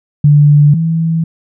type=tone pair in turn; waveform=sine; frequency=146.83 / 163.45 Hz; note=D3 / E3; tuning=0 / -14 cents; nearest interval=major second; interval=186 cents; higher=second; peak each=-3 / -10 dBFS; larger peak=first; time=0.24-0.74 / 0.74-1.24 s; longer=neither; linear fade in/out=5 ms; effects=none